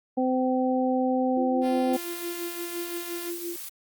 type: harmonic tone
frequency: 256.8 Hz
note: C4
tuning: 32 cents flat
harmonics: 1 / 2 / 3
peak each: -24 / -27 / -29 dBFS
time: 0.17-1.97 s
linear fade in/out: 10 ms
type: tone with tremolo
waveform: sine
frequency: 344.9 Hz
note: F4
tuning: 22 cents flat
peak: -30 dBFS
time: 1.37-3.56 s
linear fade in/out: 0 ms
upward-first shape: sine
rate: 5.8 Hz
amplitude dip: 65%
type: tone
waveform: 5% pulse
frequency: 347 Hz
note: F4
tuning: 11 cents flat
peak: -28 dBFS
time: 1.61-3.33 s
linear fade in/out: 50 ms
type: noise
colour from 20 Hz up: blue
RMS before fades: -38 dBFS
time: 1.93-3.69 s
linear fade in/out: 5 ms
effects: Opus 32 kbps